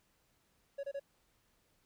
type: tone bursts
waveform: triangle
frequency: 558 Hz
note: C#5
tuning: 11 cents sharp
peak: -35 dBFS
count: 3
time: 0.78-0.997 s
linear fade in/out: 10 ms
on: 55 ms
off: 26 ms
effects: pink hiss -74 dBFS RMS until 1.85 s